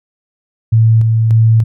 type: tone with tremolo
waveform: sine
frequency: 112.5 Hz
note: A2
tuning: 39 cents sharp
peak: -5 dBFS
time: 0.72-1.64 s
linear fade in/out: 10 ms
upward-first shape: square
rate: 1.7 Hz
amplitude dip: 30%
effects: none